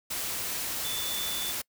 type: tone in noise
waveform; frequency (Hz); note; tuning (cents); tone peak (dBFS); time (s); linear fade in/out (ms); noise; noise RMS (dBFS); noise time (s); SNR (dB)
sine; 3500; A7; -10; -34; 0.84-1.52; 10; white; -33; 0.1-1.62; -4
effects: noise-tail reverb RT60 0.1 s tail -25 dB re dry